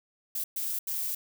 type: noise bursts at uneven times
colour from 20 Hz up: violet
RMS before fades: -32 dBFS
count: 3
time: 0.35-0.44 / 0.56-0.79 / 0.87-1.15 s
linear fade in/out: 5 ms
effects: none